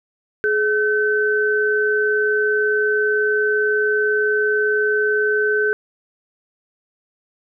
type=tone pair together; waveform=sine; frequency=422.8 / 1528.2 Hz; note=G#4 / G6; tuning=+31 / -44 cents; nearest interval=octave + minor seventh; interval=2225 cents; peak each=-18 dBFS; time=0.44-5.73 s; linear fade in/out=0 ms; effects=none